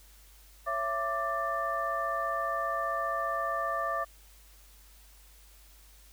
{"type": "tone cluster", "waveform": "sine", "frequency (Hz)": [553, 668, 1176, 1778], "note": ["C#5", "E5", "D6", "A6"], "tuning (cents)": [-4, 23, 2, 18], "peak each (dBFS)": [-39, -34, -31, -38], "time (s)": [0.66, 4.05], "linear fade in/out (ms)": 20, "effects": ["added 50 Hz sine -55 dBFS peak until 6.12 s", "white hiss -59 dBFS RMS until 6.12 s"]}